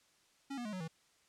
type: tone with pitch steps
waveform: square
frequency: 275.7 / 241.4 / 211.4 / 185.07 / 162.05 Hz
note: C#4 / B3 / G#3 / F#3 / E3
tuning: -9 / -39 / +31 / +1 / -29 cents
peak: -40 dBFS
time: 0.5-0.88 s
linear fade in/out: 10 ms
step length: 76 ms
effects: white hiss -70 dBFS RMS until 1.28 s + low-pass 8000 Hz 12 dB/octave